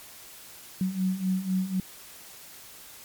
sine beating tone pair, 184.5 / 188.5 Hz, F#3 / F#3, -5 / +32 cents, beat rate 4 Hz, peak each -30 / -26 dBFS, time 0.81-1.8 s, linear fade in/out 2 ms, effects white hiss -47 dBFS RMS until 3.04 s + MP3 96 kbps

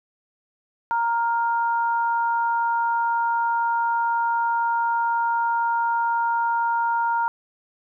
sine tone pair together, 931 / 1405 Hz, A#5 / F6, -2 / +10 cents, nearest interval perfect fifth, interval 712 cents, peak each -20 / -27 dBFS, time 0.91-7.28 s, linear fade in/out 0 ms, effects none

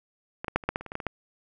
clicks, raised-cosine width 0.5 ms, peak -18 / -15 / -7 / -26 / -9 / -12 / -25 / -25 / -21 / -15 / -21 / -13 dBFS, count 12, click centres 0.445 / 0.482 / 0.56 / 0.638 / 0.69 / 0.759 / 0.81 / 0.863 / 0.919 / 0.954 / 1.002 / 1.067 s, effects none

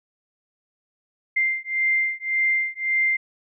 sine beating tone pair, 2093 / 2094.8 Hz, C7 / C7, 0 / +1 cents, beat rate 1.8 Hz, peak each -23 dBFS, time 1.36-3.17 s, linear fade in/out 10 ms, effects none

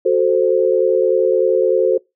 sine chord, F# diminished, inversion none, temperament equal, 370 / 440 / 523.3 Hz, F#4 / A4 / C5, 0 / 0 / 0 cents, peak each -16 dBFS, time 0.05-1.98 s, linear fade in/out 10 ms, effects noise-tail reverb RT60 0.2 s tail -24 dB re dry

